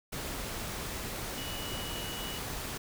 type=tone in noise; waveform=sine; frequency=2933 Hz; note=F#7; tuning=16 cents flat; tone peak=-42 dBFS; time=1.37-2.39 s; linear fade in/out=10 ms; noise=pink; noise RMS=-38 dBFS; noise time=0.12-2.78 s; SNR=-7 dB; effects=none